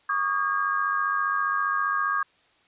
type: tone cluster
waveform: sine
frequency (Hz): 1124 / 1219 / 1622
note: C#6 / D#6 / G#6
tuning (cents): +24 / -36 / -41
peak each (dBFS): -27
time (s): 0.09-2.23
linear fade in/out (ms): 5
effects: white hiss -62 dBFS RMS until 2.67 s + resampled to 8000 Hz